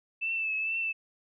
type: tone with vibrato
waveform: sine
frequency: 2637 Hz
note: E7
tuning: in tune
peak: -28 dBFS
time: 0.21-0.93 s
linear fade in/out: 20 ms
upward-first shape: triangle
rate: 2.2 Hz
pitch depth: 42 cents each way
effects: none